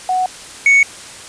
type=tone pair in turn; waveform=sine / triangle; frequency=740 / 2222 Hz; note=F#5 / C#7; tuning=0 / +4 cents; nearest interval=octave + perfect fifth; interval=1904 cents; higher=second; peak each=-13 / -5 dBFS; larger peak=second; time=0.09-0.26 / 0.66-0.83 s; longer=neither; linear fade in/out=2 ms; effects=white hiss -34 dBFS RMS until 1.28 s + resampled to 22050 Hz